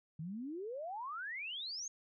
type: exponential sweep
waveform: sine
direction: up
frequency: 149.5 to 6645 Hz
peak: -40 dBFS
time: 0.19-1.88 s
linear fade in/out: 5 ms
effects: none